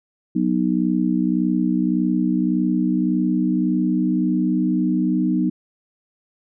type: chord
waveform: sine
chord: B major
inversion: second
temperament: just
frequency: 185.21 / 246.9 / 308.7 Hz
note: F#3 / B3 / D#4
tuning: +2 / 0 / -14 cents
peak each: -21 dBFS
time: 0.35-5.5 s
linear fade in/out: 10 ms
effects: none